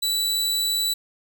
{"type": "tone", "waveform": "sawtooth", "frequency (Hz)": 3951, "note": "B7", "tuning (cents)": 0, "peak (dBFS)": -18, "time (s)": [0.02, 0.94], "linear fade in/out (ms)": 10, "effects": []}